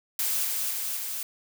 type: noise with echo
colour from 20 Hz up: blue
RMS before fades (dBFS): -27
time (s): 0.19-0.45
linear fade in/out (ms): 2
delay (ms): 260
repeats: 3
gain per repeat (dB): -2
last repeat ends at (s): 1.23
effects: none